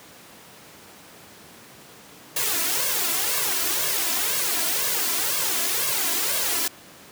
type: noise with flanger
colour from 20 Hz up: white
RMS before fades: -24 dBFS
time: 2.36-6.68 s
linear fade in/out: 5 ms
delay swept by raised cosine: 1.8 to 3 ms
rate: 2 Hz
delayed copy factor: +0.9
effects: pink hiss -46 dBFS RMS until 7.11 s + high-pass 150 Hz 12 dB/octave